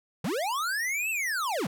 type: linear two-way sweep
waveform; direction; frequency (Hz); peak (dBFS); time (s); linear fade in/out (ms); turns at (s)
square; up then down; 130.81 to 2705 to 130.81; -28; 0.24-1.67; 5; 1.1
effects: none